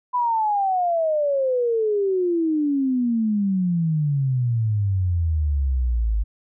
sine exponential sweep, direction down, 1003 to 51 Hz, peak -18 dBFS, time 0.13-6.24 s, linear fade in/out 20 ms, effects none

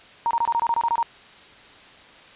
sine tone bursts, 932.3 Hz, A#5, in tune, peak -18 dBFS, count 11, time 0.26-1.028 s, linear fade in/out 0 ms, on 48 ms, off 24 ms, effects white hiss -47 dBFS RMS until 2.35 s + resampled to 8000 Hz

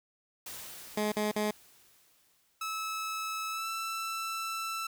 white noise with exponential decay, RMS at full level -42 dBFS, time 0.46-3.27 s, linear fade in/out 5 ms, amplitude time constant 610 ms
15% pulse tone bursts, 211.2 Hz, G#3, 29 cents sharp, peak -22 dBFS, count 3, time 0.97-1.51 s, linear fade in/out 5 ms, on 150 ms, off 45 ms
sawtooth tone with pitch glide, 1300 to 1329.6 Hz, E6 to E6, -24 to +15 cents, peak -30 dBFS, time 2.61-4.87 s, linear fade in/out 5 ms, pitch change +39 cents, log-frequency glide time 3.5-3.68 s
effects none

